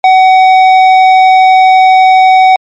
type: tone with tanh clipping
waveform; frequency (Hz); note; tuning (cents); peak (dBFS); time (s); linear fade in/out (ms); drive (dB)
sine; 752; F#5; +28; -3; 0.04-2.56; 2; 12
effects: low-pass 5000 Hz 12 dB/octave + MP3 48 kbps